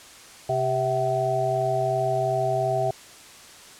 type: harmonic tone with a mistuned harmonic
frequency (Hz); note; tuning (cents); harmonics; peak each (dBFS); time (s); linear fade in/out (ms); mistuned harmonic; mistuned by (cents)
130.81; C3; 0; 1 / 3 / 5 / 6; -29 / -29 / -24 / -27; 0.49-2.91; 5; 6; -63
effects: white hiss -46 dBFS RMS until 3.79 s + low-pass 9000 Hz 12 dB/octave